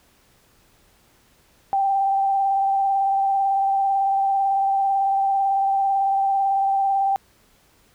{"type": "tone with vibrato", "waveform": "sine", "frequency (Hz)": 784, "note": "G5", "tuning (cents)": 0, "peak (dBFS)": -17, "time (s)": [1.73, 7.16], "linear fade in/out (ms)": 0, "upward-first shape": "triangle", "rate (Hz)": 18, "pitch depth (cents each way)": 24, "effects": ["pink hiss -58 dBFS RMS until 7.94 s"]}